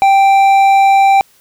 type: tone with hard clipping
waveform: triangle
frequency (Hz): 784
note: G5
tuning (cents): 0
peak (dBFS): -7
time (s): 0.02-1.21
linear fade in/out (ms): 0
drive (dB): 10
effects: white hiss -50 dBFS RMS until 1.4 s